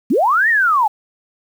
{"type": "linear two-way sweep", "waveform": "sine", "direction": "up then down", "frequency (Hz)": [186.8, 1906, 800], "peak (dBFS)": -11, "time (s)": [0.1, 0.88], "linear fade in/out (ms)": 10, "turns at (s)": 0.49, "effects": ["7-bit"]}